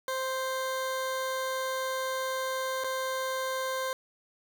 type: tone with dropouts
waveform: 20% pulse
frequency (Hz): 523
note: C5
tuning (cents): -1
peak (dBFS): -25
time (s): 0.08-3.93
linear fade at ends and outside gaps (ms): 1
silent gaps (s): 2.838-2.843
effects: 10-bit